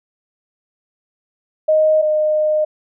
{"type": "tone pair in turn", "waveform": "sine", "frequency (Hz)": [622.3, 613.4], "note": ["D#5", "D#5"], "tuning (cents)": [0, -25], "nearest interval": "unison", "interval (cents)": 25, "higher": "first", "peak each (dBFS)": [-10, -13], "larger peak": "first", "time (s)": [[1.68, 2.02], [2.02, 2.65]], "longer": "second", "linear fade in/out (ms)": 10, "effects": []}